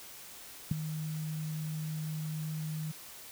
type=tone with ADSR envelope; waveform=sine; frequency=155.56 Hz; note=D#3; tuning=in tune; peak=-21 dBFS; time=0.71-2.92 s; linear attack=5 ms; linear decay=9 ms; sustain=-13 dB; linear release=12 ms; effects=white hiss -49 dBFS RMS until 3.31 s